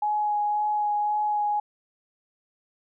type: tone with vibrato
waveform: sine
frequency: 837 Hz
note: G#5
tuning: 13 cents sharp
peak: -22 dBFS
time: 0.02-1.6 s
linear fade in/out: 5 ms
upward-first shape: sine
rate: 1.9 Hz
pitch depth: 12 cents each way
effects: none